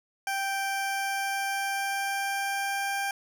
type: tone with pitch glide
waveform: 20% pulse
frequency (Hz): 784 to 792.7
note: G5 to G5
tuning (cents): 0 to +19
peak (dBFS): -23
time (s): 0.27-3.11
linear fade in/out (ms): 2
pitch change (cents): +19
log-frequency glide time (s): 0.7-2.94
effects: none